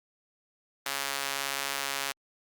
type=tone with high-pass filter; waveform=sawtooth; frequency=138.59 Hz; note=C#3; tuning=in tune; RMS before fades=-33 dBFS; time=0.86-2.12 s; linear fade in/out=2 ms; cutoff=1200 Hz; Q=0.52; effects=Opus 32 kbps